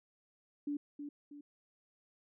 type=tone with echo; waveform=sine; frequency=290 Hz; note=D4; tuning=22 cents flat; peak=-34 dBFS; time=0.67-0.77 s; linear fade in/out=5 ms; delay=320 ms; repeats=2; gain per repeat=-7 dB; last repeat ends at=1.41 s; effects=none